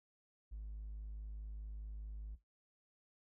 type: tone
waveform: triangle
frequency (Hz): 52.4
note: G#1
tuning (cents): +16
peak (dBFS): -40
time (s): 0.51-2.36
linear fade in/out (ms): 20
effects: noise-tail reverb RT60 0.2 s tail -17 dB re dry + tanh soft clip ceiling -40 dBFS